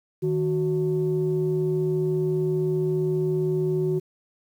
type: tone pair together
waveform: sine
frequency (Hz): 155.56 / 370.5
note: D#3 / F#4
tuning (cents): 0 / +2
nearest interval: octave + minor third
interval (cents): 1502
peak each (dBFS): -24 / -22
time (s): 0.22-4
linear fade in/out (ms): 20
effects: tanh soft clip ceiling -15 dBFS + 9-bit